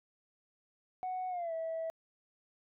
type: tone with pitch glide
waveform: sine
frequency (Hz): 740 to 651.7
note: F#5 to E5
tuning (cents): 0 to -20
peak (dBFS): -33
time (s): 1.03-1.9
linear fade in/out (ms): 0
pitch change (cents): -220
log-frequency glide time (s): 1.29-1.53
effects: tanh soft clip ceiling -32 dBFS